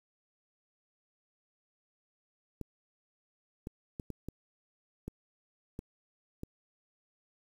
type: clicks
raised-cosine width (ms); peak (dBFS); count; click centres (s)
3; -26; 8; 2.613 / 3.671 / 3.998 / 4.103 / 4.286 / 5.08 / 5.791 / 6.434
effects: 9-bit